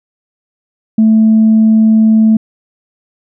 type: tone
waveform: sine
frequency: 220 Hz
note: A3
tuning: in tune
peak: -3 dBFS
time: 0.98-2.37 s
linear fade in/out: 5 ms
effects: tanh soft clip ceiling -1 dBFS